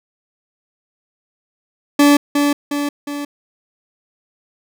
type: tone with echo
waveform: 40% pulse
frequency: 288.4 Hz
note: D4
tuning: 31 cents flat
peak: -7 dBFS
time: 1.99-2.17 s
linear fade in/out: 5 ms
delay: 360 ms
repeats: 3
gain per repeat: -5 dB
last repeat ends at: 3.25 s
effects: none